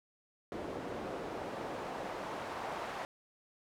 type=noise with band-pass filter sweep; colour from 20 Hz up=pink; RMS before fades=-41 dBFS; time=0.52-3.05 s; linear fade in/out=0 ms; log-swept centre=430 to 910 Hz; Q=1.1; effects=none